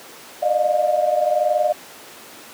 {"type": "tone cluster", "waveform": "sine", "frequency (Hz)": [598, 619, 712], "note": ["D5", "D#5", "F5"], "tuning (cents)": [31, -9, 33], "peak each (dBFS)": -20, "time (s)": [0.42, 1.73], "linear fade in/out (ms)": 10, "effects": ["pink hiss -40 dBFS RMS until 2.53 s", "high-pass 300 Hz 12 dB/octave"]}